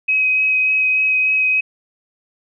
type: tone with vibrato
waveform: sine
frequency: 2534 Hz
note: D#7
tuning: 31 cents sharp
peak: -13 dBFS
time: 0.08-1.61 s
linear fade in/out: 10 ms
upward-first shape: sine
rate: 3.4 Hz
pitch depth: 10 cents each way
effects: none

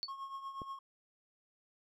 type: tone with exponential decay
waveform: sine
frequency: 4465 Hz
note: C#8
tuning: 12 cents sharp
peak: -32 dBFS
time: 0.03-0.12 s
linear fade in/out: 0 ms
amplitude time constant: 19 ms
type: tone with tremolo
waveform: triangle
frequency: 1087 Hz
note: C#6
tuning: 34 cents flat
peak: -37 dBFS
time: 0.08-0.79 s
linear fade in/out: 5 ms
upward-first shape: triangle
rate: 8.3 Hz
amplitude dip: 70%
type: click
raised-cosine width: 2 ms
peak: -32 dBFS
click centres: 0.618 s
effects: none

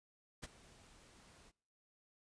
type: noise with ADSR envelope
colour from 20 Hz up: pink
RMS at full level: -45 dBFS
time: 0.42-1.52 s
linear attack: 20 ms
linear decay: 25 ms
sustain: -18 dB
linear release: 39 ms
effects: noise-tail reverb RT60 0.7 s tail -26 dB re dry + resampled to 22050 Hz

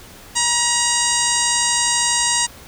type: harmonic tone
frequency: 952 Hz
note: A#5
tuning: 36 cents sharp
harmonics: 1 / 2 / 3 / 4 / 5 / 6 / 7 / 8 / 9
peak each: -24 / -25 / -26 / -26 / -25 / -26 / -23 / -24 / -23 dBFS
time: 0.35-2.47 s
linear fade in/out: 20 ms
effects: pink hiss -41 dBFS RMS until 2.67 s

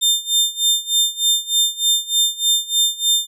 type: tone with tremolo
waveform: sawtooth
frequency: 3600 Hz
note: A7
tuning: 39 cents sharp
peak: -9 dBFS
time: 0.01-3.27 s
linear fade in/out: 20 ms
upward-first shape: sine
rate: 3.3 Hz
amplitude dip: 90%
effects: resampled to 32000 Hz

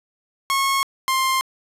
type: tone pair in turn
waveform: sawtooth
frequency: 1091 / 1054.4 Hz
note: C#6 / C6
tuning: -28 / +13 cents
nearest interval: minor second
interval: 59 cents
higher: first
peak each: -14 / -14 dBFS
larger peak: neither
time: 0.5-0.83 / 1.08-1.41 s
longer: neither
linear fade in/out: 0 ms
effects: resampled to 32000 Hz + 9-bit

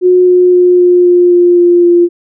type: tone with pitch steps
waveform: sine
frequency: 363.1 / 360.8 / 358.5 / 356.2 / 354 / 351.7 / 349.5 / 347.3 Hz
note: F#4 / F#4 / F4 / F4 / F4 / F4 / F4 / F4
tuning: -33 / -44 / +45 / +34 / +23 / +12 / +1 / -10 cents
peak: -3 dBFS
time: 0.01-2.09 s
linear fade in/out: 50 ms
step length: 260 ms
effects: none

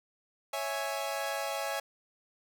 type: chord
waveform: sawtooth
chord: C# minor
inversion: none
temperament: equal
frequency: 554.4 / 659.3 / 830.6 Hz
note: C#5 / E5 / G#5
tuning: 0 / 0 / 0 cents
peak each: -33 dBFS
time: 0.53-1.8 s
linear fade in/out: 5 ms
effects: none

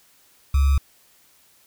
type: tone with sample-and-hold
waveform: sine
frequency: 69.3 Hz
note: C#2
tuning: in tune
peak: -14 dBFS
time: 0.54-0.78 s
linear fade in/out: 5 ms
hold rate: 1225 Hz
effects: white hiss -57 dBFS RMS until 1.66 s

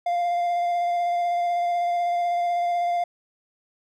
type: tone with vibrato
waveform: triangle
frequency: 698.5 Hz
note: F5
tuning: in tune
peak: -19 dBFS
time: 0.06-3.04 s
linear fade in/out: 5 ms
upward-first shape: square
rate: 16 Hz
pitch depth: 11 cents each way
effects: none

